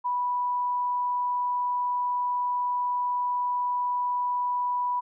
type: tone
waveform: sine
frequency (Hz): 984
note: B5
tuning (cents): -7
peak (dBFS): -24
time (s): 0.04-5.01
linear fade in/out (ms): 20
effects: none

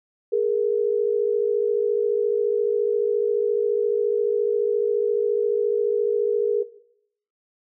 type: tone pair together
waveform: sine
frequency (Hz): 415.6 / 470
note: G#4 / A#4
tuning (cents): +1 / +14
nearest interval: major second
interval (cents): 213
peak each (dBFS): -21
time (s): 0.32-6.63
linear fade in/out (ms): 10
effects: noise-tail reverb RT60 0.7 s tail -17 dB re dry

